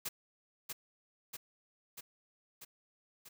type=noise with echo; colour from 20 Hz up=white; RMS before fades=-38 dBFS; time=0.05-0.09 s; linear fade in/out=10 ms; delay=640 ms; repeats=5; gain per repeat=-3 dB; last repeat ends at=3.29 s; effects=none